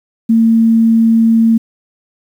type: tone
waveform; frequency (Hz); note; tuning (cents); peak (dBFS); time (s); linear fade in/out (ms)
sine; 226.6; A#3; -49; -6; 0.29-1.58; 10
effects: 7-bit